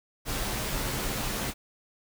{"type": "noise with comb filter", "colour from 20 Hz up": "pink", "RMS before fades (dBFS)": -31, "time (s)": [0.25, 1.54], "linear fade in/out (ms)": 50, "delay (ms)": 12, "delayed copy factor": -0.5, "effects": []}